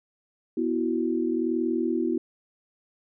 sine chord, B suspended fourth, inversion none, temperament just, 246.9 / 329.3 / 370.4 Hz, B3 / E4 / F#4, 0 / -2 / +2 cents, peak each -28 / -26 / -29 dBFS, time 0.57-2.18 s, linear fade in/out 5 ms, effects none

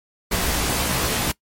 pink noise with comb filter, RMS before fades -22 dBFS, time 0.31-1.32 s, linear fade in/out 10 ms, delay 16 ms, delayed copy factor +0.6, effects noise-tail reverb RT60 0.1 s tail -22 dB re dry + MP3 64 kbps

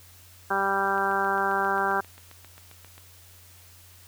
harmonic tone, 196 Hz, G3, in tune, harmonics 1 / 2 / 3 / 4 / 5 / 6 / 7 / 8, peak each -38 / -31 / -36 / -28 / -30 / -32 / -30 / -29 dBFS, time 0.5-2.01 s, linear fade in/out 10 ms
click train, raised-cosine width 0.3 ms, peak -31 dBFS, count 16, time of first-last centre 0.98-2.98 s, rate 7.5 Hz
effects added 89 Hz sine -53 dBFS peak until 4.07 s + white hiss -53 dBFS RMS until 4.07 s

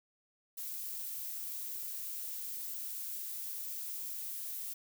violet noise, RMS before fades -41 dBFS, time 0.57-4.74 s, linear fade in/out 10 ms, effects none

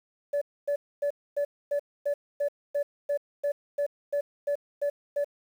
sine tone bursts, 575 Hz, D5, 37 cents flat, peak -22 dBFS, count 15, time 0.33-5.245 s, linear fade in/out 10 ms, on 85 ms, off 260 ms, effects tanh soft clip ceiling -22 dBFS + 9-bit

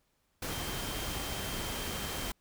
sine tone in noise, 3147 Hz, G7, 6 cents sharp, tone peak -45 dBFS, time 0.5-2.31 s, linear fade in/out 5 ms, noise pink, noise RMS -37 dBFS, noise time 0.42-2.32 s, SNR -11 dB, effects pink hiss -75 dBFS RMS until 2.4 s

